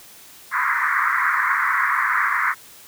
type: band-pass noise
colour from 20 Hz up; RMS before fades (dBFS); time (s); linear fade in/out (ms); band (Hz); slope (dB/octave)
pink; -20; 0.51-2.55; 50; 1000 to 2100; 96
effects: white hiss -45 dBFS RMS until 2.87 s